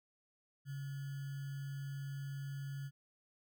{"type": "tone with sample-and-hold", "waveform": "sine", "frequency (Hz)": 138.59, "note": "C#3", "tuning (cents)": 0, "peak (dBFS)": -40, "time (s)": [0.65, 2.91], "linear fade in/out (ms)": 50, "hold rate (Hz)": 1575, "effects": []}